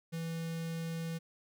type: tone with notch filter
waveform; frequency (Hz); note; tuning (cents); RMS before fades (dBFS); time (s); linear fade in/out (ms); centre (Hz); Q
square; 164.81; E3; 0; -38; 0.12-1.19; 20; 940; 1.3
effects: none